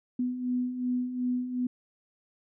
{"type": "beating tone pair", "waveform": "sine", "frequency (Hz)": [246.9, 249.6], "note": ["B3", "B3"], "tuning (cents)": [0, 19], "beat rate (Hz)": 2.7, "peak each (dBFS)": [-35, -28], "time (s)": [0.19, 1.67], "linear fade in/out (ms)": 5, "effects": []}